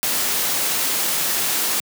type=noise; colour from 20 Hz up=white; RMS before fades=-21 dBFS; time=0.03-1.8 s; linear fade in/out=0 ms; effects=high-pass 150 Hz 12 dB/octave